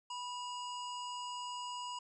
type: harmonic tone with a mistuned harmonic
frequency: 985 Hz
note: B5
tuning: 5 cents flat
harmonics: 1 / 3 / 5 / 7 / 8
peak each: -41 / -47 / -52 / -54 / -55 dBFS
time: 0.1-1.99 s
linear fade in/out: 5 ms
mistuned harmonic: 3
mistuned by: -55 cents
effects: none